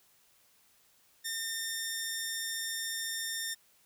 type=tone; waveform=10% pulse; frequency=1814 Hz; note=A#6; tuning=48 cents flat; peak=-25 dBFS; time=1.24-3.55 s; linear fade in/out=20 ms; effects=white hiss -66 dBFS RMS until 3.85 s